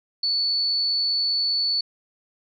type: tone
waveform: sine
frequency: 4455 Hz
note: C#8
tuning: 8 cents sharp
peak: -20 dBFS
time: 0.23-1.81 s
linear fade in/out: 5 ms
effects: none